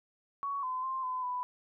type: tone with pitch steps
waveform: sine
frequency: 1119 / 1021 / 1051 / 1016 / 994 Hz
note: C#6 / C6 / C6 / B5 / B5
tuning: +16 / -43 / +7 / +49 / +11 cents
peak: -32 dBFS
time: 0.43-1.43 s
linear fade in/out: 0 ms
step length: 200 ms
effects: none